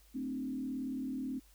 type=tone with frequency modulation; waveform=sine; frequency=261.6 Hz; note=C4; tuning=in tune; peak=-35 dBFS; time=0.14-1.4 s; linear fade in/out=20 ms; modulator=38.3 Hz; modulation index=0.87; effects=added 50 Hz sine -61 dBFS peak until 1.54 s + white hiss -66 dBFS RMS until 1.54 s